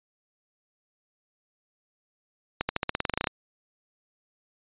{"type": "accelerating click train", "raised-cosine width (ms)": 0.3, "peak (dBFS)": -9, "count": 14, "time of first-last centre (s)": [2.61, 3.272], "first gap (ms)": 80, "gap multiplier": 0.92, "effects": ["resampled to 8000 Hz"]}